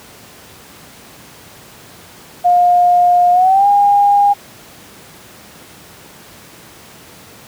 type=tone with pitch glide; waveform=sine; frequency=710 to 810.9 Hz; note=F5 to G#5; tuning=+28 to -42 cents; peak=-7 dBFS; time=2.44-4.34 s; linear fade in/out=20 ms; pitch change=+230 cents; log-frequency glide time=3.32-3.67 s; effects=pink hiss -39 dBFS RMS until 7.47 s + high-pass 100 Hz 12 dB/octave